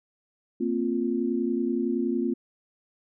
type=chord; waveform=sine; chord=Bb suspended second; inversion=none; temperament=equal with one note detuned; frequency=230.9 / 261.6 / 349.2 Hz; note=Bb3 / C4 / F4; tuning=-16 / 0 / 0 cents; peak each=-28 dBFS; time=0.6-2.34 s; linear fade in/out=10 ms; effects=none